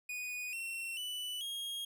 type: tone with pitch steps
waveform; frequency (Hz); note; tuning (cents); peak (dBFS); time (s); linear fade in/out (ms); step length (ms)
45% pulse; 2474 / 2714 / 2976 / 3264; D#7 / E7 / F#7 / G#7; -10 / +50 / +9 / -31; -38; 0.09-1.85; 5; 440
effects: none